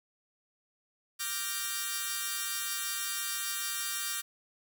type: chord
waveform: 5% pulse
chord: G minor seventh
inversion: second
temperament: equal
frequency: 1174.7 / 1396.9 / 1568 / 1864.7 Hz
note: D6 / F6 / G6 / Bb6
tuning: 0 / 0 / 0 / 0 cents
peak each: -27 dBFS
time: 1.19-4.22 s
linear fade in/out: 20 ms
effects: none